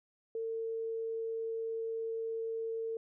sine tone, 451.7 Hz, A4, 45 cents sharp, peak -34 dBFS, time 0.35-2.97 s, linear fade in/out 2 ms, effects none

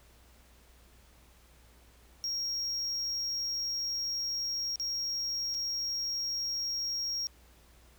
triangle tone with dropouts, 5588 Hz, F8, in tune, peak -30 dBFS, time 2.24-7.27 s, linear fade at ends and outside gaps 0 ms, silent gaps 4.758-4.798 / 5.542-5.546 s, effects added 60 Hz sine -59 dBFS peak until 7.98 s + pink hiss -62 dBFS RMS until 7.98 s

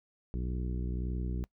harmonic tone, 61.74 Hz, B1, in tune, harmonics 1 / 2 / 3 / 4 / 5 / 6 / 7, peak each -33 / -40 / -40 / -48 / -46 / -48 / -53 dBFS, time 0.34-1.44 s, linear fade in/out 0 ms, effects noise-tail reverb RT60 0.1 s tail -22 dB re dry

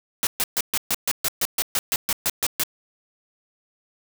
white noise bursts, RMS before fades -22 dBFS, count 15, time 0.23-2.635 s, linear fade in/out 0 ms, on 39 ms, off 130 ms, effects none

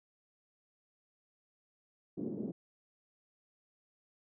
pink band-pass noise, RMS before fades -39 dBFS, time 2.17-2.52 s, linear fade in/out 10 ms, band 190 to 370 Hz, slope 24 dB/octave, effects none

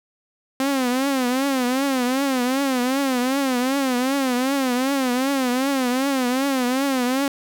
sawtooth tone with vibrato, 261.6 Hz, C4, in tune, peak -15 dBFS, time 0.6-7.28 s, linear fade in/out 2 ms, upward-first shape triangle, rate 2.6 Hz, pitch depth 140 cents each way, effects none

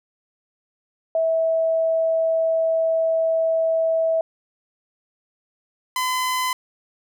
sine / sawtooth tone pair in turn, 651 / 1017.3 Hz, E5 / C6, -22 / -49 cents, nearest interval minor sixth, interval 773 cents, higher second, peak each -17 dBFS, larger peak neither, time 1.15-4.21 / 5.96-6.53 s, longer first, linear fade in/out 2 ms, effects none

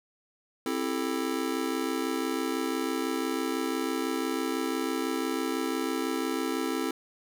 square chord, A minor seventh, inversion first, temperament just, 264 / 330 / 396 / 440 Hz, C4 / E4 / G4 / A4, +16 / +2 / +18 / 0 cents, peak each -33 / -33 / -38 / -36 dBFS, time 0.66-6.91 s, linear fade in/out 2 ms, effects none

